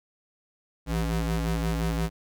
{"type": "ring-modulated tone", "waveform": "40% pulse", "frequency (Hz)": 111.7, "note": "A2", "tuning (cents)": 27, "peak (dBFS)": -21, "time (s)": [0.86, 2.1], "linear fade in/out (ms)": 50, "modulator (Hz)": 53, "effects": []}